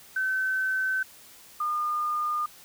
sine tone pair in turn, 1530 / 1214.4 Hz, G6 / D#6, -42 / -42 cents, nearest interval major third, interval 400 cents, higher first, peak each -24 / -25 dBFS, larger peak first, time 0.16-1.03 / 1.6-2.46 s, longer first, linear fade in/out 5 ms, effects white hiss -51 dBFS RMS until 2.64 s

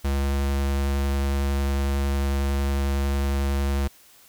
square tone with vibrato, 69.3 Hz, C#2, in tune, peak -22 dBFS, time 0.04-3.88 s, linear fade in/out 10 ms, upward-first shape triangle, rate 11 Hz, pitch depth 11 cents each way, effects white hiss -53 dBFS RMS until 4.28 s

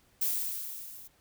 violet noise with level ramp, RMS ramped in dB -28 to -49 dBFS, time 0.21-1.08 s, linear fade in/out 10 ms, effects pink hiss -66 dBFS RMS until 1.2 s

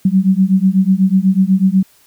sine beating tone pair, 186 / 194.1 Hz, F#3 / G3, +9 / -17 cents, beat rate 8.1 Hz, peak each -12 dBFS, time 0.05-1.83 s, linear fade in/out 5 ms, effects white hiss -51 dBFS RMS until 2.06 s

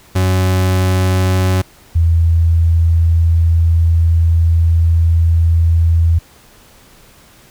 40% pulse / sine tone pair in turn, 93.1 / 82.94 Hz, F#2 / E2, +11 / +11 cents, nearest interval major second, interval 200 cents, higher first, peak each -10 / -8 dBFS, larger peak second, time 0.15-1.62 / 1.95-6.19 s, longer second, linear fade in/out 10 ms, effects pink hiss -45 dBFS RMS until 7.5 s

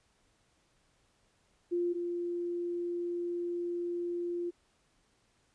sine tone pair in turn, 349.2 / 347.9 Hz, F4 / F4, 0 / -7 cents, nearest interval unison, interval 7 cents, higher first, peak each -28 / -32 dBFS, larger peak first, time 1.71-1.94 / 1.94-4.51 s, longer second, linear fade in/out 20 ms, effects pink hiss -71 dBFS RMS until 5.54 s + resampled to 22050 Hz

